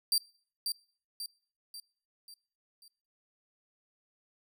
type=tone with echo; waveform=sawtooth; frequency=4699 Hz; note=D8; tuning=in tune; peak=-22 dBFS; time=0.12-0.18 s; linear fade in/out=2 ms; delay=540 ms; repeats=5; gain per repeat=-6 dB; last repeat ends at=2.88 s; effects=noise-tail reverb RT60 0.5 s tail -24 dB re dry

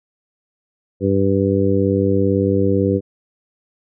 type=harmonic tone; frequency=97.9 Hz; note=G2; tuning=2 cents flat; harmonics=1 / 2 / 3 / 4 / 5; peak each=-20 / -20 / -20 / -20 / -20 dBFS; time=1-3.01 s; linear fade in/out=50 ms; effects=none

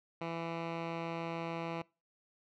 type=tone with low-pass filter; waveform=10% pulse; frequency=166.6 Hz; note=E3; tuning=19 cents sharp; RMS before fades=-39 dBFS; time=0.21-1.82 s; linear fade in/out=5 ms; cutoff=2600 Hz; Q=1.1; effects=noise-tail reverb RT60 0.3 s tail -24 dB re dry

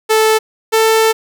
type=tone pair in turn; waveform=sawtooth; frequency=438 / 443.9 Hz; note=A4 / A4; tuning=-8 / +15 cents; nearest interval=unison; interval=23 cents; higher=second; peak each=-5 dBFS; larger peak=neither; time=0.09-0.39 / 0.72-1.13 s; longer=second; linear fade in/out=20 ms; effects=none

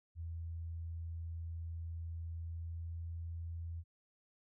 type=tone with pitch glide; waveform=sine; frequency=83 to 83.63 Hz; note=E2 to E2; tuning=+12 to +26 cents; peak=-40 dBFS; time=0.15-3.84 s; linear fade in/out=50 ms; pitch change=+14 cents; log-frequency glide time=2.37-3.07 s; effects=none

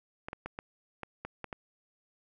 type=clicks; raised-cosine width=0.5 ms; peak=-23 dBFS; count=8; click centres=0.285 / 0.331 / 0.46 / 0.589 / 1.033 / 1.25 / 1.443 / 1.528 s; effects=none

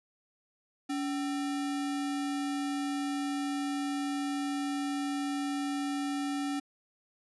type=tone with sample-and-hold; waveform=sine; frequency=283.4 Hz; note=C#4; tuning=38 cents sharp; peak=-30 dBFS; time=0.89-6.6 s; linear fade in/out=10 ms; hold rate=1050 Hz; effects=resampled to 24000 Hz

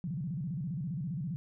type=tone with vibrato; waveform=sine; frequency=156.3 Hz; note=D#3; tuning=8 cents sharp; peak=-33 dBFS; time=0.04-1.36 s; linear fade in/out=0 ms; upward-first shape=square; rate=15 Hz; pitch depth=230 cents each way; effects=none

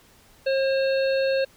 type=harmonic tone; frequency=537 Hz; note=C5; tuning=45 cents sharp; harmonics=1 / 3 / 5 / 7 / 8; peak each=-20 / -32 / -34 / -40 / -36 dBFS; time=0.46-1.45 s; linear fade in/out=10 ms; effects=pink hiss -55 dBFS RMS until 1.56 s

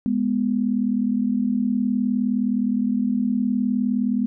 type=tone pair together; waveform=sine; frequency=207.7 / 247.1 Hz; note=G#3 / B3; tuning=0 / +1 cents; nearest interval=minor third; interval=301 cents; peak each=-22 / -21 dBFS; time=0.06-4.26 s; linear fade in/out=0 ms; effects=none

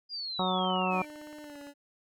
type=exponential sweep; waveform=sine; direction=down; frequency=4911 to 2307 Hz; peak=-34 dBFS; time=0.09-1.06 s; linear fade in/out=50 ms
type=harmonic tone; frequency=185 Hz; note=F#3; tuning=in tune; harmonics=1 / 2 / 3 / 4 / 5 / 6 / 7; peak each=-32 / -37 / -36 / -33 / -34 / -36 / -37 dBFS; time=0.39-1.02 s; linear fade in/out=2 ms
type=click train; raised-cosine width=0.5 ms; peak=-37 dBFS; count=20; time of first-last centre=0.59-1.67 s; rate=17.6 Hz
type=tone with pitch glide; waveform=25% pulse; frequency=300.7 to 285.8 Hz; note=D4 to D4; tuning=+41 to -47 cents; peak=-40 dBFS; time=0.89-1.74 s; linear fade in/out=50 ms; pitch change=-88 cents; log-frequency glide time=1.41-1.59 s
effects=none

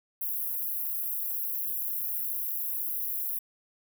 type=high-pass noise; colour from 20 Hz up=white; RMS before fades=-32 dBFS; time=0.21-3.39 s; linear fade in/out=5 ms; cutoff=11000 Hz; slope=96 dB/octave; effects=none

